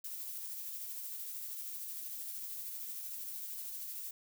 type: noise with tremolo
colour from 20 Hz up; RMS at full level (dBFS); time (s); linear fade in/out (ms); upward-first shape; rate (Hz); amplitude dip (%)
violet; -42; 0.04-4.11; 5; sine; 13; 25
effects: none